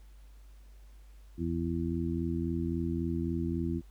harmonic tone, 83.7 Hz, E2, 27 cents sharp, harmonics 1 / 2 / 3 / 4, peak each -35 / -35 / -35 / -35 dBFS, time 1.37-3.82 s, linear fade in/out 50 ms, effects added 50 Hz sine -50 dBFS peak until 3.9 s + pink hiss -67 dBFS RMS until 3.9 s

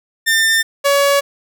sawtooth tone pair in turn, 1799 / 563.5 Hz, A6 / C#5, +38 / +28 cents, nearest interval octave + minor sixth, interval 2010 cents, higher first, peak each -8 / -7 dBFS, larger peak second, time 0.26-0.63 / 0.84-1.21 s, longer neither, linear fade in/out 20 ms, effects none

